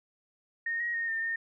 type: tone with pitch steps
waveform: sine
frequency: 1846 / 1891 / 1849 / 1807 / 1829 Hz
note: A#6 / A#6 / A#6 / A6 / A#6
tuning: -17 / +24 / -15 / +46 / -33 cents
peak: -29 dBFS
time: 0.66-1.36 s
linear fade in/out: 5 ms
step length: 140 ms
effects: none